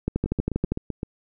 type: two click trains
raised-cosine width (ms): 3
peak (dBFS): -15 / -10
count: 7 / 9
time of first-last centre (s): 0.26-1.031 / 0.08-0.72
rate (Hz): 7.78 / 12.5
effects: none